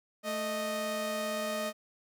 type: tone pair together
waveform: sawtooth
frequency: 219.6 / 621.1 Hz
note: A3 / D#5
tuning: -3 / -3 cents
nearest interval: octave + tritone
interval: 1800 cents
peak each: -34 / -29 dBFS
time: 0.23-1.73 s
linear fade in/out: 50 ms
effects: none